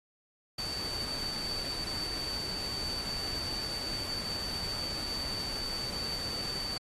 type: tone in noise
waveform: sine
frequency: 4567 Hz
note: D8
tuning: 49 cents flat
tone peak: -35 dBFS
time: 0.58-6.78 s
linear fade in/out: 5 ms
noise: pink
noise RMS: -41 dBFS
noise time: 0.58-6.78 s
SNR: +3 dB
effects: AAC 32 kbps